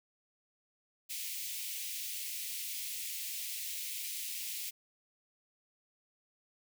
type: high-pass noise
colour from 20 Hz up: white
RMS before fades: -40 dBFS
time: 1.09-4.71 s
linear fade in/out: 20 ms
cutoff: 2100 Hz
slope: 48 dB/octave
effects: none